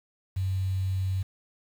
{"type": "tone with quantisation", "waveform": "sine", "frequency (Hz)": 94.6, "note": "F#2", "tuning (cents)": 39, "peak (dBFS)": -25, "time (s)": [0.36, 1.23], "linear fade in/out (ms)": 10, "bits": 8, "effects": []}